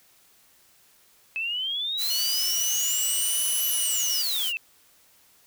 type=exponential two-way sweep; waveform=sine; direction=up then down; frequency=2580 to 11840 to 2580 Hz; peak=-26 dBFS; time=1.36-4.57 s; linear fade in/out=0 ms; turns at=3.68 s
type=noise; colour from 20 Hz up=blue; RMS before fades=-30 dBFS; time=1.97-4.53 s; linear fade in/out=50 ms
type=tone with vibrato; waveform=25% pulse; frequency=2943 Hz; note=F#7; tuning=10 cents flat; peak=-25 dBFS; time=2.1-4.22 s; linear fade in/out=5 ms; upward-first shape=sine; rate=0.9 Hz; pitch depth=13 cents each way
effects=white hiss -59 dBFS RMS until 5.46 s